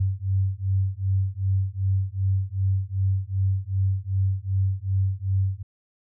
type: beating tone pair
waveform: sine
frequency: 94.9 / 97.5 Hz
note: F#2 / G2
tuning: +44 / -9 cents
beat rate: 2.6 Hz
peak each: -24 dBFS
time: 0-5.63 s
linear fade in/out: 10 ms
effects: none